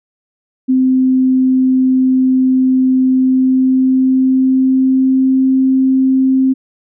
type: tone with pitch glide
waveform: sine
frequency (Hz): 259.1 to 263.2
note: C4 to C4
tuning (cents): -17 to +10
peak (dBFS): -8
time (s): 0.68-6.54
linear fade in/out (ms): 20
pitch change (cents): +27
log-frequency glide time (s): 3.13-5.47
effects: none